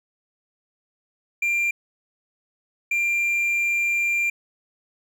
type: tone pair in turn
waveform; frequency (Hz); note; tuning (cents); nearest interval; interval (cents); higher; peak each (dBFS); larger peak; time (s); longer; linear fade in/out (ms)
triangle; 2381 / 2381; D7 / D7; +23 / +23; unison; 0; neither; -18; neither; 1.42-1.71 / 2.91-4.3; second; 5
effects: none